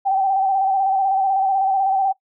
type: tone with vibrato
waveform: sine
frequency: 775 Hz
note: G5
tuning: 20 cents flat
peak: -15 dBFS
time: 0.05-2.13 s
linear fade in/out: 20 ms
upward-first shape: square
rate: 16 Hz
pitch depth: 33 cents each way
effects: noise-tail reverb RT60 0.1 s tail -21 dB re dry